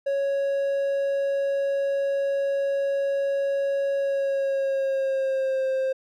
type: tone with pitch glide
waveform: triangle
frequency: 554.4 to 528.1 Hz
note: C#5 to C5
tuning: 0 to +16 cents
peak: -20 dBFS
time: 0.06-5.93 s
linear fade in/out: 10 ms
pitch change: -84 cents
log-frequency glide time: 3.97-5.67 s
effects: none